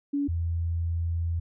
sine tone pair in turn, 284.5 / 84.05 Hz, C#4 / E2, +45 / +34 cents, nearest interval octave + major sixth, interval 2111 cents, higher first, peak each -24 / -25 dBFS, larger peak first, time 0.13-0.28 / 0.28-1.4 s, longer second, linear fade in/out 10 ms, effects none

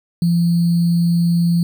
sine tone with sample-and-hold, 170.9 Hz, F3, 37 cents flat, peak -12 dBFS, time 0.22-1.63 s, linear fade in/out 2 ms, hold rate 4410 Hz, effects none

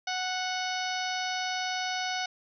harmonic tone with a mistuned harmonic, 740 Hz, F#5, in tune, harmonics 1 / 2 / 3 / 4 / 5 / 6 / 7 / 8, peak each -33 / -36 / -38 / -39 / -40 / -41 / -41 / -42 dBFS, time 0.07-2.26 s, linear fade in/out 5 ms, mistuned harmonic 3, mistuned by -15 cents, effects none

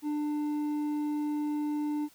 sine tone with hard clipping, 297.6 Hz, D4, 23 cents sharp, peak -30 dBFS, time 0.02-2.09 s, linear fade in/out 50 ms, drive 5 dB, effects white hiss -60 dBFS RMS until 2.14 s

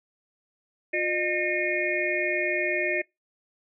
sine tone cluster, 355.7 / 608 / 1823 / 2155 / 2447 Hz, F4 / D#5 / A#6 / C#7 / D#7, +32 / -40 / -39 / -49 / -29 cents, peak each -30 dBFS, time 0.93-3.02 s, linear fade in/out 10 ms, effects noise-tail reverb RT60 0.2 s tail -24 dB re dry

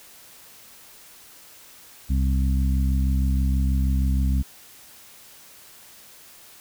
harmonic tone, 66.3 Hz, C2, 23 cents sharp, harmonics 1 / 2 / 3 / 4, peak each -19 / -29 / -29 / -33 dBFS, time 2.09-4.43 s, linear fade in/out 20 ms, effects white hiss -48 dBFS RMS until 6.6 s

